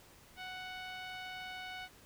10% pulse tone with low-pass filter, 741 Hz, F#5, 2 cents sharp, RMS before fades -45 dBFS, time 0.36-1.89 s, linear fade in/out 50 ms, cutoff 3300 Hz, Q 0.8, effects pink hiss -60 dBFS RMS until 2.05 s

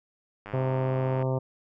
click train, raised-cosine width 0.5 ms, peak -25 dBFS, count 79, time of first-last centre 0.46-1.225 s, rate 102 Hz
harmonic tone, 130.81 Hz, C3, in tune, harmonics 1 / 2 / 3 / 4 / 5 / 6 / 7 / 8 / 9, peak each -26 / -36 / -33 / -32 / -36 / -44 / -39 / -47 / -47 dBFS, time 0.53-1.39 s, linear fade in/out 10 ms
effects none

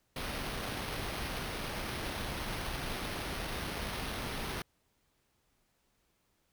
pink noise with sample-and-hold, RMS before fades -38 dBFS, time 0.16-4.62 s, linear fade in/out 2 ms, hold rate 7350 Hz, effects pink hiss -75 dBFS RMS until 6.52 s

